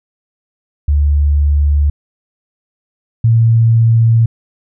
sine tone pair in turn, 72.7 / 114.38 Hz, D2 / A#2, -17 / -32 cents, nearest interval minor sixth, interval 785 cents, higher second, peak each -8 / -6 dBFS, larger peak second, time 0.88-1.9 / 3.24-4.26 s, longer neither, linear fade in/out 5 ms, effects none

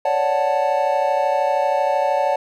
triangle chord, D major seventh, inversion third, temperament equal, 554.4 / 587.3 / 740 / 880 Hz, C#5 / D5 / F#5 / A5, 0 / 0 / 0 / 0 cents, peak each -20 dBFS, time 0.05-2.36 s, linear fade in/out 5 ms, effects none

